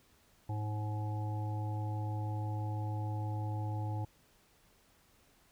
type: harmonic tone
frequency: 106.2 Hz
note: G#2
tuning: 39 cents sharp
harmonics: 1 / 3 / 5 / 7 / 8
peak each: -34 / -46 / -51 / -50 / -45 dBFS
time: 0.49-4.05 s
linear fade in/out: 5 ms
effects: pink hiss -67 dBFS RMS until 5.51 s